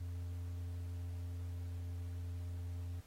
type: tone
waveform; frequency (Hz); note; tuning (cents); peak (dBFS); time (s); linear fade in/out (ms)
triangle; 87.31; F2; 0; -38; 0-3.01; 10
effects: pink hiss -65 dBFS RMS until 3.06 s + AAC 48 kbps